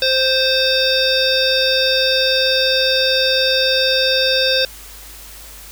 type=harmonic tone with a mistuned harmonic; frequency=523.3 Hz; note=C5; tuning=in tune; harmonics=1 / 3 / 5 / 7 / 9 / 10; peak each=-18 / -22 / -23 / -18 / -21 / -23 dBFS; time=0.02-4.65 s; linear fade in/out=2 ms; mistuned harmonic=10; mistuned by=+52 cents; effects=added 50 Hz sine -40 dBFS peak until 5.71 s + white hiss -38 dBFS RMS until 5.71 s